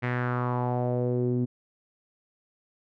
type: tone with low-pass filter sweep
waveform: sawtooth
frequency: 123.47 Hz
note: B2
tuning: in tune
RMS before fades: -27 dBFS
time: 0.02-1.46 s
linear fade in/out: 20 ms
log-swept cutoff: 2100 to 280 Hz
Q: 3.4
effects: none